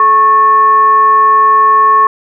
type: tone with frequency modulation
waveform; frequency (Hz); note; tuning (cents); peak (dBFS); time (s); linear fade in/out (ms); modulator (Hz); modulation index
sine; 1100; C#6; -14; -4; 0-2.07; 2; 669; 0.3
effects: none